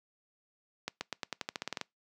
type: accelerating click train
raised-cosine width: 0.2 ms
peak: -17 dBFS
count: 13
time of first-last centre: 0.88-1.813 s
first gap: 130 ms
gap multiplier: 0.9
effects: noise-tail reverb RT60 0.2 s tail -25 dB re dry + high-pass 150 Hz 12 dB/octave